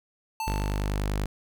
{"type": "tone with exponential decay", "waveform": "square", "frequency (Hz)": 887, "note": "A5", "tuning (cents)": 14, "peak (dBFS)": -28, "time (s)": [0.4, 1.14], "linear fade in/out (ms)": 2, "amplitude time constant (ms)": 160}
{"type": "tone", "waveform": "sawtooth", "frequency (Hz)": 50.2, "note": "G1", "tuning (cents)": 42, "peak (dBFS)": -22, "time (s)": [0.47, 1.26], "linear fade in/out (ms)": 5}
{"effects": []}